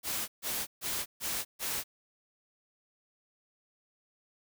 white noise bursts, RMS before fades -34 dBFS, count 5, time 0.03-1.84 s, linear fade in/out 50 ms, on 250 ms, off 140 ms, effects none

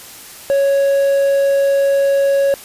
triangle tone, 554.4 Hz, C#5, in tune, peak -9 dBFS, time 0.5-2.54 s, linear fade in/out 0 ms, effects white hiss -36 dBFS RMS until 2.64 s + resampled to 32000 Hz

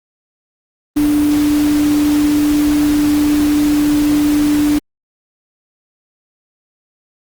sine tone in noise, 295.6 Hz, D4, 11 cents sharp, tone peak -10 dBFS, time 0.96-4.79 s, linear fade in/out 10 ms, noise pink, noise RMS -25 dBFS, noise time 0.96-4.79 s, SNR +12 dB, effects Opus 32 kbps

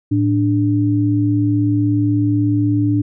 sine tone pair together, 110 / 293.7 Hz, A2 / D4, 0 / 0 cents, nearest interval octave + perfect fourth, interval 1700 cents, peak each -16 / -15 dBFS, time 0.11-3.02 s, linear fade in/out 10 ms, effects none

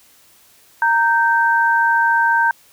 sine tone pair together, 926 / 1560 Hz, A#5 / G6, -12 / -9 cents, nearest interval major sixth, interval 903 cents, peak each -15 dBFS, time 0.82-2.51 s, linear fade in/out 2 ms, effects white hiss -51 dBFS RMS until 2.72 s

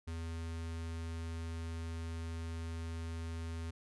square tone with notch filter, 82.41 Hz, E2, in tune, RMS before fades -41 dBFS, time 0.07-3.71 s, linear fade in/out 10 ms, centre 660 Hz, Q 1.9, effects resampled to 24000 Hz

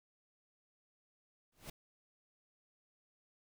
pink noise with exponential growth, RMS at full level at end -43 dBFS, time 1.52-1.7 s, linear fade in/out 5 ms, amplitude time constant 38 ms, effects none

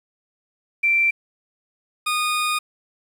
sine / 20% pulse tone pair in turn, 2349 / 1230.4 Hz, D7 / D#6, 0 / -20 cents, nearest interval major seventh, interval 1120 cents, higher first, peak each -15 dBFS, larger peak neither, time 0.83-1.11 / 2.06-2.59 s, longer second, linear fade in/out 10 ms, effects resampled to 32000 Hz + 8-bit

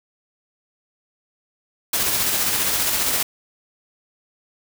white noise with tremolo, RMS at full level -20 dBFS, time 1.93-3.23 s, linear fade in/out 5 ms, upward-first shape square, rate 15 Hz, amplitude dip 25%, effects none

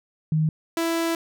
sine / sawtooth tone pair in turn, 156.3 / 331.8 Hz, D#3 / E4, +8 / +11 cents, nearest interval octave + minor second, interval 1303 cents, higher second, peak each -18 dBFS, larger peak neither, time 0.32-0.49 / 0.77-1.15 s, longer second, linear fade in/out 2 ms, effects none

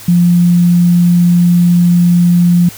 sine tone, 174.61 Hz, F3, in tune, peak -5 dBFS, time 0.08-2.69 s, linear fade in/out 5 ms, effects added 104 Hz sine -40 dBFS peak until 2.77 s + white hiss -32 dBFS RMS until 2.77 s

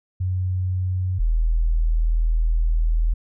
sine tone pair in turn, 92.2 / 40.52 Hz, F#2 / E1, -6 / -29 cents, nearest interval octave + major second, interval 1423 cents, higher first, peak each -20 / -16 dBFS, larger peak second, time 0.2-1.19 / 1.19-3.14 s, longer second, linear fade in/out 10 ms, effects none

